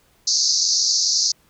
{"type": "band-pass noise", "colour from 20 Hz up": "pink", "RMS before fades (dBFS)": -19, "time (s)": [0.27, 1.32], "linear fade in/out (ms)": 5, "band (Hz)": [4300, 6500], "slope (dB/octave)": 96, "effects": ["pink hiss -59 dBFS RMS until 1.49 s"]}